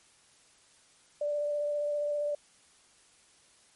sine tone with vibrato, 587.3 Hz, D5, in tune, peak -28 dBFS, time 1.21-2.35 s, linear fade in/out 5 ms, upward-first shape sine, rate 15 Hz, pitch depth 13 cents each way, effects white hiss -62 dBFS RMS until 3.75 s + MP3 48 kbps

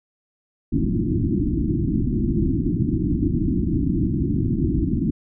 white low-pass noise, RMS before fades -21 dBFS, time 0.72-5.11 s, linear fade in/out 10 ms, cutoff 340 Hz, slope 96 dB/octave, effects none

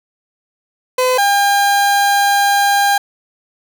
30% pulse tone pair in turn, 508 / 804.1 Hz, B4 / G5, +49 / +44 cents, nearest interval minor sixth, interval 795 cents, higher second, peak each -9 / -8 dBFS, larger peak second, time 0.98-1.18 / 1.18-2.98 s, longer second, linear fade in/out 5 ms, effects none

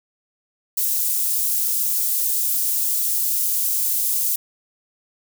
white high-pass noise, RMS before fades -21 dBFS, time 0.77-4.36 s, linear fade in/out 5 ms, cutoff 8900 Hz, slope 12 dB/octave, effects none

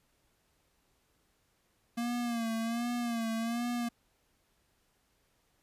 square tone with vibrato, 233.1 Hz, A#3, in tune, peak -32 dBFS, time 1.97-3.89 s, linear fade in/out 10 ms, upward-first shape sine, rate 1.3 Hz, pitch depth 63 cents each way, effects pink hiss -73 dBFS RMS until 5.62 s + resampled to 32000 Hz

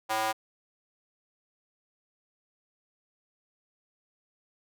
square tone with high-pass filter, 110 Hz, A2, in tune, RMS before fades -29 dBFS, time 0.09-0.33 s, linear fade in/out 20 ms, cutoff 790 Hz, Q 2.2, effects none

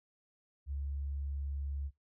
sine tone, 70.1 Hz, C#2, 20 cents sharp, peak -35 dBFS, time 0.66-1.91 s, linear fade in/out 50 ms, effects noise-tail reverb RT60 0.2 s tail -22 dB re dry

